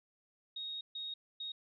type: tone bursts at uneven times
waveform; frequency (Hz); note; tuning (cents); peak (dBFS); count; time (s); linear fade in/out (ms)
sine; 3748; A#7; +9; -39; 3; 0.56-0.81 / 0.95-1.14 / 1.4-1.52; 5
effects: none